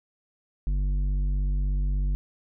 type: tone with tanh clipping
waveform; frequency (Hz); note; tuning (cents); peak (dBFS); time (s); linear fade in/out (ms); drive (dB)
triangle; 48.25; G1; -27; -24; 0.67-2.15; 0; 13
effects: none